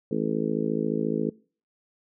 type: harmonic tone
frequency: 54.3 Hz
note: A1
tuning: 22 cents flat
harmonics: 3 / 4 / 5 / 6 / 7 / 8 / 9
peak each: -33 / -29 / -31 / -31 / -36 / -30 / -36 dBFS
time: 0.11-1.3 s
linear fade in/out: 5 ms
effects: noise-tail reverb RT60 0.4 s tail -23 dB re dry